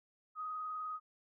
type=tone with vibrato; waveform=sine; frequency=1251 Hz; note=D#6; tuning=9 cents sharp; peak=-38 dBFS; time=0.35-1 s; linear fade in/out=50 ms; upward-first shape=sine; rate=20 Hz; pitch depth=26 cents each way; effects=none